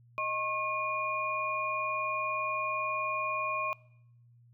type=tone cluster; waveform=sine; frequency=622 / 1083 / 2434 Hz; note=D#5 / C#6 / D#7; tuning=-1 / -41 / -39 cents; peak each=-38 / -32 / -35 dBFS; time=0.18-3.73 s; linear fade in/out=0 ms; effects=noise-tail reverb RT60 0.8 s tail -23 dB re dry + added 119 Hz sine -57 dBFS peak until 4.53 s